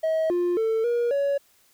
triangle tone with pitch steps, 639 / 352.1 / 445.9 / 476 / 562 Hz, D#5 / F4 / A4 / A#4 / C#5, +46 / +14 / +23 / +36 / +24 cents, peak -18 dBFS, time 0.03-1.38 s, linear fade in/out 10 ms, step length 270 ms, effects tanh soft clip ceiling -15 dBFS + white hiss -61 dBFS RMS until 1.73 s

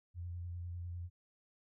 sine tone with vibrato, 87.31 Hz, F2, in tune, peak -40 dBFS, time 0.14-1.1 s, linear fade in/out 50 ms, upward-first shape square, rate 10 Hz, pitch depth 19 cents each way, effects none

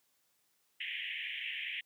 white band-pass noise, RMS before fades -40 dBFS, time 0.8-1.81 s, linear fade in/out 5 ms, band 1800 to 3200 Hz, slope 96 dB/octave, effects white hiss -75 dBFS RMS until 1.85 s + high-pass 100 Hz 12 dB/octave

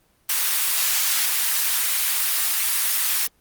white high-pass noise, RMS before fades -21 dBFS, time 0.29-3.27 s, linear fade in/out 5 ms, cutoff 1200 Hz, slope 12 dB/octave, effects pink hiss -62 dBFS RMS until 3.4 s + Opus 24 kbps

